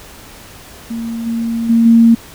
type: tone with level steps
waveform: sine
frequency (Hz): 230.1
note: A#3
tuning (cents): -22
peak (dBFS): -19 / -15 / -7 / -4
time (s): 0.9-2.15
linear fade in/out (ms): 10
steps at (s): 1.26 / 1.69 / 1.85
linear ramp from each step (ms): 10
effects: pink hiss -37 dBFS RMS until 2.34 s